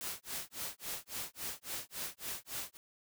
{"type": "noise with tremolo", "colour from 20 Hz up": "white", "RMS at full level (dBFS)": -39, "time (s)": [0.01, 2.77], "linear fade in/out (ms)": 0, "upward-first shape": "sine", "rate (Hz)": 3.6, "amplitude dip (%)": 100, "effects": []}